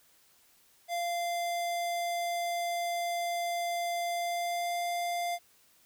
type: tone with pitch glide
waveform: square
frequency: 692 to 696.8 Hz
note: F5 to F5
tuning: -16 to -4 cents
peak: -31 dBFS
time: 0.88-5.39 s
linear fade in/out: 50 ms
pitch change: +12 cents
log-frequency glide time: 4.1-4.76 s
effects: white hiss -64 dBFS RMS until 5.85 s